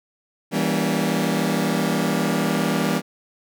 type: chord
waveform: sawtooth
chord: E diminished seventh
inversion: none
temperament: just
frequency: 164.81 / 197.78 / 237.3 / 284.8 Hz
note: E3 / G3 / Bb3 / Db4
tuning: 0 / +16 / +31 / +47 cents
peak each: -21 / -20 / -21 / -23 dBFS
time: 0.51-3.02 s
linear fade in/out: 50 ms
effects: none